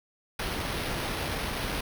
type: noise with sample-and-hold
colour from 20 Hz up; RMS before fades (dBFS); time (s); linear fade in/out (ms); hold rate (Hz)
pink; -32; 0.39-1.81; 5; 7350
effects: none